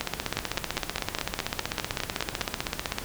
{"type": "two click trains", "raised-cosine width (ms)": 0.2, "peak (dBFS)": [-9, -9], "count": [48, 11], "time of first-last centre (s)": [[0.01, 2.985], [0.37, 2.411]], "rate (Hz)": [15.8, 4.9], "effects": ["pink hiss -39 dBFS RMS until 3.04 s"]}